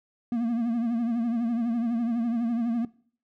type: tone with vibrato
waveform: triangle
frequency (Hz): 233.8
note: A#3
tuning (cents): +5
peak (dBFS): -22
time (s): 0.32-2.85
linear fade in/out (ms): 2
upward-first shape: triangle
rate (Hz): 12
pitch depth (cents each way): 82
effects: noise-tail reverb RT60 0.5 s tail -20 dB re dry